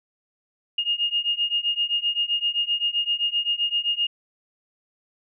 sine beating tone pair, 2840 / 2847.7 Hz, F7 / F7, +28 / +33 cents, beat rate 7.7 Hz, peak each -25 / -24 dBFS, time 0.78-4.07 s, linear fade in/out 5 ms, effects none

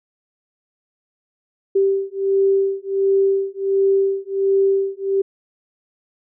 sine beating tone pair, 390 / 391.4 Hz, G4 / G4, -9 / -3 cents, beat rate 1.4 Hz, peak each -18 dBFS, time 1.75-5.22 s, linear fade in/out 10 ms, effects none

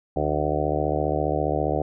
harmonic tone, 74.9 Hz, D2, 35 cents sharp, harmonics 1 / 2 / 4 / 5 / 6 / 7 / 8 / 9 / 10, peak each -30 / -30 / -30 / -30 / -30 / -30 / -30 / -30 / -30 dBFS, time 0.16-1.82 s, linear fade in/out 5 ms, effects none

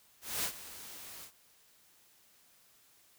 white noise with ADSR envelope, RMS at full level -33 dBFS, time 0.21-1.32 s, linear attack 230 ms, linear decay 77 ms, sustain -15 dB, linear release 91 ms, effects white hiss -65 dBFS RMS until 3.18 s

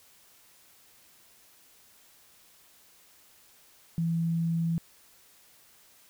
sine tone, 166.2 Hz, E3, 15 cents sharp, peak -25 dBFS, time 3.98-4.78 s, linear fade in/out 0 ms, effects white hiss -59 dBFS RMS until 6.09 s

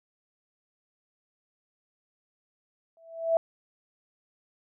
sine tone with exponential growth, 659.3 Hz, E5, in tune, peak -17 dBFS, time 2.97-3.37 s, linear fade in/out 1 ms, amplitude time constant 85 ms, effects none

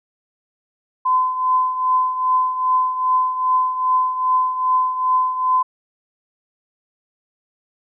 sine tone with tremolo, 1021 Hz, C6, 43 cents flat, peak -12 dBFS, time 1.05-5.63 s, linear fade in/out 10 ms, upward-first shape triangle, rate 2.5 Hz, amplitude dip 70%, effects none

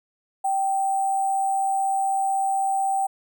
sine tone with sample-and-hold, 778 Hz, G5, 13 cents flat, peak -20 dBFS, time 0.44-3.07 s, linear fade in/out 10 ms, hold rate 8820 Hz, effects none

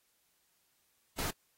pink noise, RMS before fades -36 dBFS, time 1.18-1.31 s, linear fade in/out 10 ms, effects white hiss -74 dBFS RMS until 1.57 s + AAC 48 kbps

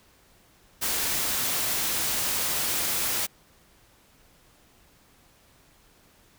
white noise, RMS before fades -27 dBFS, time 0.81-3.27 s, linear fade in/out 20 ms, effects pink hiss -59 dBFS RMS until 6.38 s

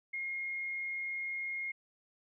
sine tone, 2143 Hz, C7, 41 cents sharp, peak -35 dBFS, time 0.13-1.72 s, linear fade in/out 10 ms, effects none

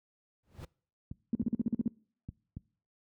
brown noise with exponential growth, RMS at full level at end -36 dBFS, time 0.43-0.65 s, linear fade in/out 5 ms, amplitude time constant 47 ms
clicks, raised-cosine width 5 ms, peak -27 dBFS, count 4, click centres 1.114 / 1.426 / 2.289 / 2.569 s
sine tone bursts, 228.7 Hz, A#3, 33 cents flat, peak -25 dBFS, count 9, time 1.33-1.879 s, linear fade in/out 2 ms, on 21 ms, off 45 ms
effects noise-tail reverb RT60 0.5 s tail -24 dB re dry + high-pass 60 Hz 12 dB/octave

